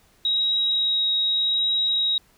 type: tone with vibrato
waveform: sine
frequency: 3811 Hz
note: A#7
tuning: 38 cents sharp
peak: -19 dBFS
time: 0.25-2.18 s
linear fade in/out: 2 ms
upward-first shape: triangle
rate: 0.84 Hz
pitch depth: 9 cents each way
effects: pink hiss -59 dBFS RMS until 2.37 s